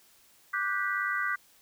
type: chord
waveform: sine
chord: G major seventh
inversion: second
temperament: just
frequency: 1176 / 1470 / 1568 / 1960 Hz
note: D6 / F#6 / G6 / B6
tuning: +2 / -12 / 0 / -14 cents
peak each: -33 dBFS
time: 0.53-1.36 s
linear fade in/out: 10 ms
effects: white hiss -61 dBFS RMS until 1.61 s